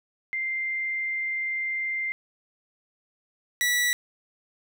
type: tone pair in turn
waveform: sine / sawtooth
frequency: 2093 / 1949.9 Hz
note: C7 / B6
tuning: 0 / -23 cents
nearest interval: minor second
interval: 123 cents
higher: first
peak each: -26 / -18 dBFS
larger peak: second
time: 0.33-2.12 / 3.61-3.93 s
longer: first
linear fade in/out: 0 ms
effects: none